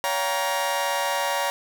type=chord; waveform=sawtooth; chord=G half-diminished seventh; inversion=second; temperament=just; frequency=564.5 / 705.6 / 784 / 940.8 Hz; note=Db5 / F5 / G5 / Bb5; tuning=+31 / +18 / 0 / +16 cents; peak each=-24 / -28 / -28 / -22 dBFS; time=0.04-1.5 s; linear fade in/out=0 ms; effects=none